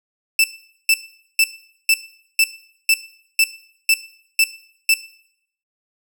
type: tone bursts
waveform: sawtooth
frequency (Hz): 2651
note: E7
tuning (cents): +9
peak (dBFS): -8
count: 10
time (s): 0.39-4.94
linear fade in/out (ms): 2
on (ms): 50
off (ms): 450
effects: noise-tail reverb RT60 0.7 s tail -17 dB re dry